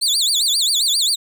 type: tone with vibrato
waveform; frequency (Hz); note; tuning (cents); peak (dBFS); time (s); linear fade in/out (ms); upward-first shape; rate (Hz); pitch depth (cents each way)
30% pulse; 3997; B7; +20; -12; 0.01-1.16; 20; sine; 7.5; 290
effects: none